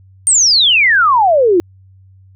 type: exponential sweep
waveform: sine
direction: down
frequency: 8940 to 329.6 Hz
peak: -7 dBFS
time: 0.27-1.6 s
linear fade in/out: 0 ms
effects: added 95 Hz sine -41 dBFS peak until 2.35 s